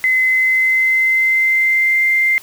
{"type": "tone with pitch glide", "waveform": "sine", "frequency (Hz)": [2043, 2092], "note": ["C7", "C7"], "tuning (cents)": [-42, -1], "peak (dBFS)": -11, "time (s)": [0.04, 2.38], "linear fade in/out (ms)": 0, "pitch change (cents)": 41, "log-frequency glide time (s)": [0.23, 2.04], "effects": ["white hiss -40 dBFS RMS until 2.42 s"]}